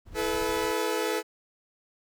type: noise with tremolo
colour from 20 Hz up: brown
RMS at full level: -41 dBFS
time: 0.05-0.73 s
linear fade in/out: 50 ms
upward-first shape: sine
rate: 14 Hz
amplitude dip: 55%
type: chord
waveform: sawtooth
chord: E suspended fourth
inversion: none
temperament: equal with one note detuned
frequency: 329.6 / 431.7 / 493.9 Hz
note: E4 / A4 / B4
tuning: 0 / -33 / 0 cents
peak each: -29 / -25 / -27 dBFS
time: 0.14-1.23 s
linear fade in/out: 50 ms
effects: none